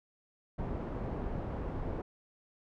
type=low-pass noise; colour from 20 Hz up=pink; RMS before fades=-37 dBFS; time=0.58-2.02 s; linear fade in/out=10 ms; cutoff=740 Hz; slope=12 dB/octave; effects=none